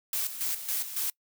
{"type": "noise with tremolo", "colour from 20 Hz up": "blue", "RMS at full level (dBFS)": -30, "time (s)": [0.13, 1.1], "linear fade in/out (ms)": 2, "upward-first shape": "square", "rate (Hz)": 3.6, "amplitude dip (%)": 65, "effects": ["noise-tail reverb RT60 0.1 s tail -25 dB re dry"]}